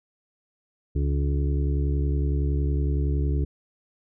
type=harmonic tone; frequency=70.8 Hz; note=C#2; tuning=37 cents sharp; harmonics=1 / 2 / 4 / 5 / 6; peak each=-22 / -28 / -34 / -36 / -38 dBFS; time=0.95-3.45 s; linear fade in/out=10 ms; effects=none